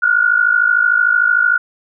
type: tone pair together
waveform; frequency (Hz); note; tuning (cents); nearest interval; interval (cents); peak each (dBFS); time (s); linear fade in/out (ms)
sine; 1417 / 1470.3; F6 / F#6; +25 / -11; minor second; 64; -13; 0.02-1.58; 10
effects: none